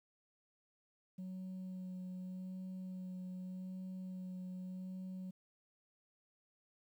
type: tone with vibrato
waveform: sine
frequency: 185 Hz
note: F#3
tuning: in tune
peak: -40 dBFS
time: 1.18-5.31 s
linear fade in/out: 10 ms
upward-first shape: sine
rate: 0.84 Hz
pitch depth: 14 cents each way
effects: tanh soft clip ceiling -42 dBFS + 12-bit